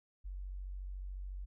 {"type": "tone", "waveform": "sine", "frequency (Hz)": 46.98, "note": "F#1", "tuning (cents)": 27, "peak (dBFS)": -40, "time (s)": [0.24, 1.46], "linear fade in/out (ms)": 20, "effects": []}